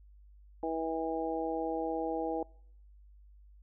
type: harmonic tone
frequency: 162.1 Hz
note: E3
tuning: 29 cents flat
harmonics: 2 / 3 / 4 / 5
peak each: -36 / -36 / -39 / -37 dBFS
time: 0.63-2.43 s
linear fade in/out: 2 ms
effects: noise-tail reverb RT60 0.7 s tail -26 dB re dry + added 50 Hz sine -54 dBFS peak until 3.62 s